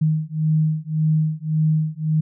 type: beating tone pair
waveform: sine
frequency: 155.2 / 157 Hz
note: D#3 / D#3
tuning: -4 / +16 cents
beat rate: 1.8 Hz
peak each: -20 dBFS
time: 0.01-2.21 s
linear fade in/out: 10 ms
effects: none